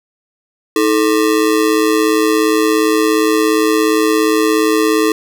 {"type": "ring-modulated tone", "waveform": "square", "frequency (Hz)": 376.2, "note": "F#4", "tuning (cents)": 29, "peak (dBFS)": -8, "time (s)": [0.76, 5.12], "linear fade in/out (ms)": 0, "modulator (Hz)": 58.6, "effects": []}